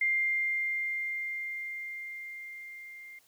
sine tone with level ramp, 2100 Hz, C7, 6 cents sharp, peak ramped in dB -24 to -45 dBFS, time 0.01-3.19 s, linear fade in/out 5 ms, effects white hiss -65 dBFS RMS until 3.27 s

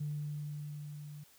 sine tone with level ramp, 148.1 Hz, D3, 15 cents sharp, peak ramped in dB -33 to -45 dBFS, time 0-1.24 s, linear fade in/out 10 ms, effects tanh soft clip ceiling -29 dBFS + white hiss -63 dBFS RMS until 1.38 s

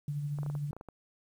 sine tone with tremolo, 145.5 Hz, D3, 16 cents flat, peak -30 dBFS, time 0.08-0.71 s, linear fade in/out 2 ms, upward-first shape triangle, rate 13 Hz, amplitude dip 45%
clicks, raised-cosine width 1 ms, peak -31 dBFS, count 9, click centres 0.387 / 0.432 / 0.463 / 0.5 / 0.552 / 0.731 / 0.766 / 0.811 / 0.887 s
effects 10-bit

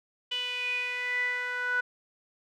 sawtooth tone with band-pass filter sweep, 494.8 Hz, B4, 3 cents sharp, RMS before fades -31 dBFS, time 0.31-1.81 s, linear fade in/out 10 ms, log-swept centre 3000 to 1500 Hz, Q 9.7, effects none

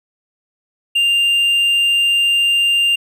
triangle tone, 2794 Hz, F7, in tune, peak -10 dBFS, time 0.95-2.96 s, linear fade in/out 10 ms, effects none

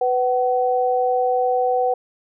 sine tone pair together, 498.1 / 755.2 Hz, B4 / F#5, +15 / +35 cents, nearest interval perfect fifth, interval 720 cents, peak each -19 dBFS, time 0.01-1.94 s, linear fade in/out 5 ms, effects none

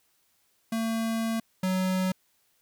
square tone pair in turn, 225 / 186.33 Hz, A3 / F#3, +39 / +12 cents, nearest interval minor third, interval 327 cents, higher first, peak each -27 / -25 dBFS, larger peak second, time 0.72-1.4 / 1.63-2.12 s, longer first, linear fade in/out 5 ms, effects white hiss -69 dBFS RMS until 2.61 s

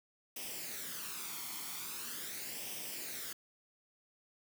white noise with flanger, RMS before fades -43 dBFS, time 0.36-3.33 s, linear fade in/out 5 ms, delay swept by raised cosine 0.35 to 0.92 ms, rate 0.42 Hz, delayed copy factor +0.6, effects high-pass 150 Hz 12 dB/octave

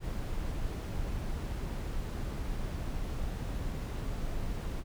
brown noise, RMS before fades -35 dBFS, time 0-4.84 s, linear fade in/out 50 ms, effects none

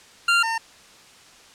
25% pulse tone pair in turn, 1390 / 907.6 Hz, F6 / A#5, -9 / -47 cents, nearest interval perfect fifth, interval 738 cents, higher first, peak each -12 / -19 dBFS, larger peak first, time 0.28-0.43 / 0.43-0.58 s, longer neither, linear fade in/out 5 ms, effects white hiss -49 dBFS RMS until 1.54 s + low-pass 7000 Hz 12 dB/octave

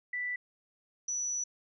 sine tone pair in turn, 1975.5 / 5920 Hz, B6 / F#8, 0 / 0 cents, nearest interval octave + perfect fifth, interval 1900 cents, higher second, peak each -32 / -31 dBFS, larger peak second, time 0.13-0.36 / 1.08-1.44 s, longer second, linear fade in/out 5 ms, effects none

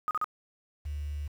sine tone bursts, 1243 Hz, D#6, 2 cents flat, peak -26 dBFS, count 3, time 0.08-0.243 s, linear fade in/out 0 ms, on 29 ms, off 38 ms
sine tone, 73.42 Hz, D2, in tune, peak -32 dBFS, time 0.85-1.28 s, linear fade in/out 10 ms
effects 9-bit

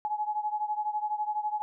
sine beating tone pair, 842 / 854 Hz, G#5 / G#5, +24 / +48 cents, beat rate 12 Hz, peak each -30 / -33 dBFS, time 0.05-1.62 s, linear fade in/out 0 ms, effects none

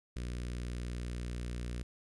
sawtooth tone with notch filter, 60.2 Hz, B1, 44 cents flat, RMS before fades -39 dBFS, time 0.16-1.83 s, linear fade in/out 5 ms, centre 840 Hz, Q 0.73, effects resampled to 24000 Hz + 12-bit

